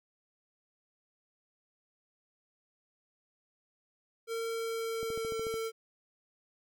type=tone with pitch glide; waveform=square; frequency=456.4 to 449.6 Hz; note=A#4 to A4; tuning=-37 to +37 cents; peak=-34 dBFS; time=4.27-5.72 s; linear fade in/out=50 ms; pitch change=-26 cents; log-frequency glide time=4.47-5.43 s
type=click train; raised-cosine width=2 ms; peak=-30 dBFS; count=8; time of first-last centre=5.03-5.541 s; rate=13.7 Hz
effects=none